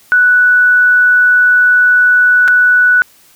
sine tone with dropouts, 1480 Hz, F#6, in tune, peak -5 dBFS, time 0.12-3.02 s, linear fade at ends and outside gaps 0 ms, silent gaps 2.478-2.482 s, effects white hiss -46 dBFS RMS until 3.35 s

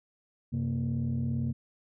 sine tone cluster, 93.5 / 131.3 / 232 Hz, F#2 / C3 / A#3, +19 / +6 / -8 cents, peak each -33 / -29 / -31 dBFS, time 0.52-1.53 s, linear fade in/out 20 ms, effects tanh soft clip ceiling -23 dBFS

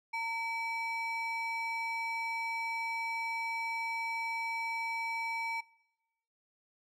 triangle ring-modulated tone, 1604 Hz, G6, 39 cents sharp, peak -28 dBFS, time 0.13-5.61 s, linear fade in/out 10 ms, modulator 693 Hz, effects noise-tail reverb RT60 0.9 s tail -23 dB re dry

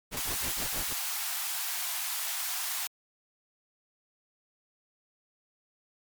pink noise with tremolo, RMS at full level -36 dBFS, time 0.11-0.94 s, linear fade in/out 20 ms, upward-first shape sine, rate 6.3 Hz, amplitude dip 100%
white high-pass noise, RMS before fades -33 dBFS, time 0.17-2.87 s, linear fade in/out 0 ms, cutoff 670 Hz, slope 96 dB/octave
effects MP3 96 kbps

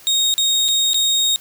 30% pulse tone with dropouts, 3729 Hz, A#7, in tune, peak -12 dBFS, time 0.07-1.36 s, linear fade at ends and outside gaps 0 ms, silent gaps 0.34-0.38 / 0.682-0.686 / 0.933-0.944 s, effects white hiss -44 dBFS RMS until 1.4 s

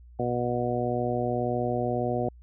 harmonic tone, 121.8 Hz, B2, 24 cents flat, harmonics 1 / 2 / 3 / 4 / 5 / 6, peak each -32 / -32 / -32 / -32 / -32 / -32 dBFS, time 0.19-2.29 s, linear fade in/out 5 ms, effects added 60 Hz sine -47 dBFS peak until 2.42 s

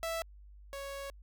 sawtooth tone pair in turn, 659.3 / 554.4 Hz, E5 / C#5, 0 / 0 cents, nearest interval minor third, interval 300 cents, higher first, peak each -30 / -36 dBFS, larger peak first, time 0.03-0.22 / 0.73-1.1 s, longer second, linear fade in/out 0 ms, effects added 50 Hz sine -51 dBFS peak until 1.22 s

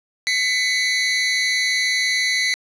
25% pulse tone pair together, 2007 / 2217 Hz, B6 / C#7, +27 / 0 cents, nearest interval major second, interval 173 cents, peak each -15 / -20 dBFS, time 0.27-2.54 s, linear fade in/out 0 ms, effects resampled to 22050 Hz + 8-bit

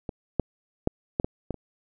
clicks, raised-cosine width 2 ms, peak -18 / -8 / -8 / -10 / -13 / -15 / -26 dBFS, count 7, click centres 0.092 / 0.397 / 0.874 / 1.199 / 1.245 / 1.507 / 1.543 s, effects none

